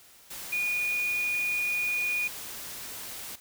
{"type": "tone in noise", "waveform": "sine", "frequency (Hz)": 2450, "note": "D#7", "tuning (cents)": -27, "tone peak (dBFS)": -26, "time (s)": [0.52, 2.28], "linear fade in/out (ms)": 10, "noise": "white", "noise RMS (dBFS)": -40, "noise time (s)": [0.3, 3.36], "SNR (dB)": 11, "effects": ["white hiss -55 dBFS RMS until 3.4 s"]}